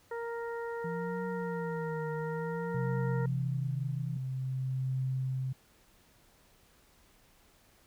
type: harmonic tone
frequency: 466.2 Hz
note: A#4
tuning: in tune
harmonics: 1 / 2 / 3 / 4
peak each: -36 / -42 / -46 / -48 dBFS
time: 0.11-3.26 s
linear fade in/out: 5 ms
type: tone with vibrato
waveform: sine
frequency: 167.7 Hz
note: E3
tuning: 30 cents sharp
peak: -36 dBFS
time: 0.84-4.17 s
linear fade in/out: 5 ms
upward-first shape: triangle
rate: 0.59 Hz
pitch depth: 150 cents each way
type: tone with tremolo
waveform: sine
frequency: 130.81 Hz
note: C3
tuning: in tune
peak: -29 dBFS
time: 2.74-5.53 s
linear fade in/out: 10 ms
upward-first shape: triangle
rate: 0.55 Hz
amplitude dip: 45%
effects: pink hiss -64 dBFS RMS until 7.86 s